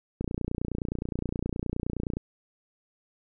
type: click train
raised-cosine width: 3 ms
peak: -17 dBFS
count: 59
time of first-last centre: 0.21-2.169 s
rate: 29.6 Hz
effects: none